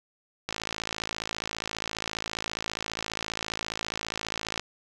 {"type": "click train", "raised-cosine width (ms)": 0.2, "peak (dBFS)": -13, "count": 226, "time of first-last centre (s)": [0.49, 4.596], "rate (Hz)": 54.8, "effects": []}